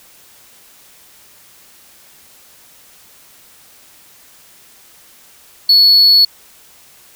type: tone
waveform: sine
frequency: 4400 Hz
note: C#8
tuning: 14 cents flat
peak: -3 dBFS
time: 5.69-6.25 s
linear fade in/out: 5 ms
effects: tanh soft clip ceiling -4 dBFS + white hiss -45 dBFS RMS until 7.15 s